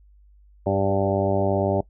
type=harmonic tone with a mistuned harmonic; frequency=98 Hz; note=G2; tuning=in tune; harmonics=1 / 2 / 3 / 4 / 5 / 6 / 7 / 8 / 9; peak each=-26 / -28 / -29 / -26 / -33 / -24 / -30 / -31 / -35 dBFS; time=0.66-1.81 s; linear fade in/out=5 ms; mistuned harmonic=5; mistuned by=+21 cents; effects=noise-tail reverb RT60 0.1 s tail -21 dB re dry + added 50 Hz sine -50 dBFS peak until 1.89 s